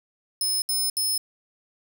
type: tone bursts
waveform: 15% pulse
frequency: 5200 Hz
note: E8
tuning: 24 cents flat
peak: -17 dBFS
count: 3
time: 0.41-1.178 s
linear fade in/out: 2 ms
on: 210 ms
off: 69 ms
effects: none